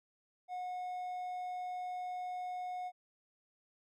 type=tone; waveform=triangle; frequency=727 Hz; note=F#5; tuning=31 cents flat; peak=-36 dBFS; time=0.48-2.92 s; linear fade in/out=50 ms; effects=none